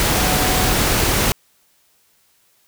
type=tone in noise; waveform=sine; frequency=740 Hz; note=F#5; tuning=in tune; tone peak=-26 dBFS; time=0.17-0.73 s; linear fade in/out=0 ms; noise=pink; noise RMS=-17 dBFS; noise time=0-1.32 s; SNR=-12 dB; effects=white hiss -59 dBFS RMS until 2.67 s